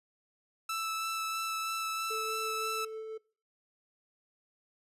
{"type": "tone with vibrato", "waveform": "sawtooth", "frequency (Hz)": 1318.5, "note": "E6", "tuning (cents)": 0, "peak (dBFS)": -29, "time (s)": [0.69, 2.85], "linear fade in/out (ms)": 5, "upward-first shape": "sine", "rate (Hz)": 3.1, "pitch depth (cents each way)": 9}
{"type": "tone with tremolo", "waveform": "triangle", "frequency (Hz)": 440, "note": "A4", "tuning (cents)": 0, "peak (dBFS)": -35, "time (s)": [2.1, 3.18], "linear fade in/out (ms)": 10, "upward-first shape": "sine", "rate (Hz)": 6, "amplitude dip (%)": 25}
{"effects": ["noise-tail reverb RT60 0.4 s tail -23 dB re dry", "resampled to 32000 Hz"]}